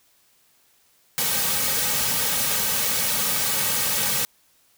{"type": "noise with comb filter", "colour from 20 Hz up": "white", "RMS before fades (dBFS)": -23, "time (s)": [1.18, 4.25], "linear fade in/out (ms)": 0, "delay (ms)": 2.9, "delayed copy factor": -0.9, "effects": ["white hiss -61 dBFS RMS until 4.77 s"]}